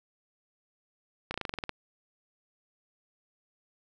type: slowing click train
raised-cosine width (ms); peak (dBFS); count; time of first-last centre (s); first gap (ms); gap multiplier
0.3; -17; 10; 1.31-1.693; 32; 1.07
effects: none